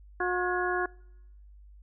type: harmonic tone with a mistuned harmonic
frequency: 360.2 Hz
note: F#4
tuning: 46 cents flat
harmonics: 1 / 2 / 3 / 4 / 5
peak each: -30 / -33 / -34 / -34 / -33 dBFS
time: 0.2-0.86 s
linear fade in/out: 5 ms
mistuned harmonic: 5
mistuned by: -120 cents
effects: noise-tail reverb RT60 0.9 s tail -26 dB re dry + added 50 Hz sine -49 dBFS peak until 1.82 s